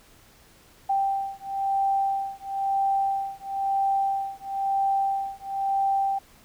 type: beating tone pair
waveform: sine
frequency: 784 / 785 Hz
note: G5 / G5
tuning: 0 / +2 cents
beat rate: 1 Hz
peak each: -26 / -26 dBFS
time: 0.89-6.19 s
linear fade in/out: 10 ms
effects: pink hiss -55 dBFS RMS until 6.44 s